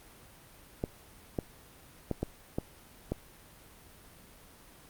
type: clicks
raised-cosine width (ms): 2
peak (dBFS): -17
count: 6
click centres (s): 0.839 / 1.388 / 2.113 / 2.23 / 2.585 / 3.12
effects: pink hiss -55 dBFS RMS until 4.89 s + Opus 32 kbps